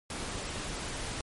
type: noise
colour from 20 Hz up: pink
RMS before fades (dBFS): -37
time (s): 0.1-1.21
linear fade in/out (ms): 2
effects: MP3 48 kbps